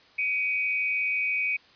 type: tone pair together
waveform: sine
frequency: 2273 / 2492 Hz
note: C#7 / D#7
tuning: +43 / +2 cents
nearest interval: major second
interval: 159 cents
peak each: -27 dBFS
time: 0.18-1.57 s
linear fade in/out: 10 ms
effects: white hiss -56 dBFS RMS until 1.75 s + resampled to 11025 Hz